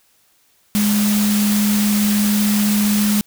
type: tone in noise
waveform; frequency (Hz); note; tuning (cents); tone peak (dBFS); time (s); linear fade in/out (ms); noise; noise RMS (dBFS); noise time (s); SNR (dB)
sine; 207.7; G#3; 0; -14; 0.75-3.21; 0; white; -23; 0.75-3.21; +6
effects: white hiss -58 dBFS RMS until 3.26 s